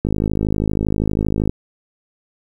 click train, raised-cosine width 3 ms, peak -6 dBFS, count 77, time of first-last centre 0.05-1.495 s, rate 52.6 Hz, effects 8-bit

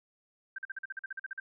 sine tone bursts, 1568 Hz, G6, in tune, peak -35 dBFS, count 13, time 0.56-1.4 s, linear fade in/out 5 ms, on 24 ms, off 44 ms, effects none

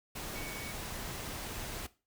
sine tone in noise, 2239 Hz, C#7, 17 cents sharp, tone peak -45 dBFS, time 0.35-0.72 s, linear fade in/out 10 ms, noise pink, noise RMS -41 dBFS, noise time 0.15-1.87 s, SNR -7 dB, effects noise-tail reverb RT60 0.3 s tail -17 dB re dry

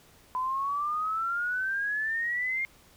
sine exponential sweep, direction up, 1005 to 2137 Hz, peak -27 dBFS, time 0.35-2.65 s, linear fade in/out 0 ms, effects pink hiss -58 dBFS RMS until 2.96 s

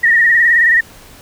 sine tone with vibrato, 1864.7 Hz, A#6, in tune, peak -7 dBFS, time 0.03-0.81 s, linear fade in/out 10 ms, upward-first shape sine, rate 19 Hz, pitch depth 68 cents each way, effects pink hiss -40 dBFS RMS until 1.21 s

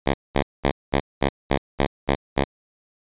5% pulse tone bursts, 69.3 Hz, C#2, in tune, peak -6 dBFS, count 9, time 0.06-2.442 s, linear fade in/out 10 ms, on 78 ms, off 210 ms, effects resampled to 8000 Hz

